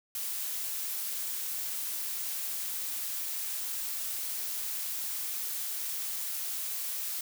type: noise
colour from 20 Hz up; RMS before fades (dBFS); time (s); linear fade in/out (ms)
blue; -35; 0.15-7.21; 2
effects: none